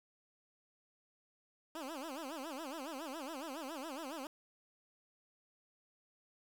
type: tone with vibrato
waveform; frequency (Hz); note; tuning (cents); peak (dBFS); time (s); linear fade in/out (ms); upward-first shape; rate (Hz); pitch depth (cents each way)
15% pulse; 293.7; D4; 0; -36; 1.75-4.27; 2; sine; 7.2; 230
effects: 11-bit